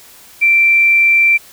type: tone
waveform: sine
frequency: 2349 Hz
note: D7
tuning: in tune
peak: -7 dBFS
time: 0.41-1.38 s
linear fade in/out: 20 ms
effects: white hiss -41 dBFS RMS until 1.52 s